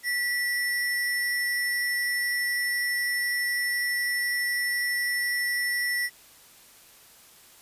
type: tone with sample-and-hold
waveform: sine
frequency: 1952 Hz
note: B6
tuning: 21 cents flat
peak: -24 dBFS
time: 0.03-6.1 s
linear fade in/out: 50 ms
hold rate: 7350 Hz
effects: white hiss -53 dBFS RMS until 7.61 s + resampled to 32000 Hz